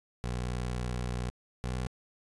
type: tone pair in turn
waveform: 20% pulse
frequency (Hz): 61.2 / 62.59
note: B1 / B1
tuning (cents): -15 / +24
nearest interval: unison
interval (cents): 39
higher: second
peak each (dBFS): -27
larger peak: neither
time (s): 0.24-1.3 / 1.64-1.87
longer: first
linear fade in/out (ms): 0
effects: resampled to 24000 Hz